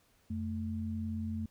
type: tone pair together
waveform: sine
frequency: 88.89 / 220.4 Hz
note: F2 / A3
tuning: +31 / +3 cents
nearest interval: octave + major third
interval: 1572 cents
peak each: -37 / -36 dBFS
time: 0.3-1.46 s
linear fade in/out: 5 ms
effects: pink hiss -69 dBFS RMS until 1.5 s